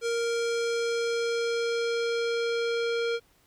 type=tone with low-pass filter sweep; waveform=square; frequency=466.2 Hz; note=A#4; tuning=in tune; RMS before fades=-28 dBFS; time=0.01-3.2 s; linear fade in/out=50 ms; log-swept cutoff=7200 to 3800 Hz; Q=1.4; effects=pink hiss -64 dBFS RMS until 3.46 s